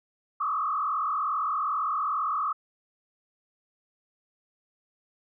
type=tone with frequency modulation; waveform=sine; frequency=1200 Hz; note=D6; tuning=37 cents sharp; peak=-25 dBFS; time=0.4-2.53 s; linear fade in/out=10 ms; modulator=42.4 Hz; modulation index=2.2; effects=none